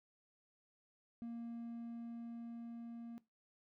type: tone with level ramp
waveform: triangle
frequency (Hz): 233.3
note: A#3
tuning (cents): +2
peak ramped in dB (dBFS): -40 to -44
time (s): 1.22-3.18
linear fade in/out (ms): 0
effects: noise-tail reverb RT60 0.2 s tail -18 dB re dry + tanh soft clip ceiling -36 dBFS